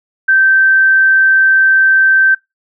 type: tone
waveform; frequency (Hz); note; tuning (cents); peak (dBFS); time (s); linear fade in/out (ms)
sine; 1555; G6; -14; -6; 0.28-2.35; 10
effects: noise-tail reverb RT60 0.2 s tail -24 dB re dry